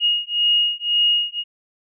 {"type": "beating tone pair", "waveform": "sine", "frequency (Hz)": [2867, 2868.9], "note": ["F7", "F7"], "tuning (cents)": [45, 46], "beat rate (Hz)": 1.9, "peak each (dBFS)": [-19, -19], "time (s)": [0, 1.44], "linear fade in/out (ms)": 50, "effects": []}